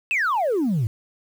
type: exponential sweep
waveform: sine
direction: down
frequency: 2727 to 101.6 Hz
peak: -17 dBFS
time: 0.11-0.87 s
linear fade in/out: 0 ms
effects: tanh soft clip ceiling -17 dBFS + 8-bit